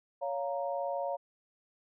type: chord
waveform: sine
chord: Bb minor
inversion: first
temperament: just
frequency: 559.4 / 699.2 / 932.3 Hz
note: Db5 / F5 / Bb5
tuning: +16 / +2 / 0 cents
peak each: -34 / -36 / -39 dBFS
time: 0.21-1.17 s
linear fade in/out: 20 ms
effects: none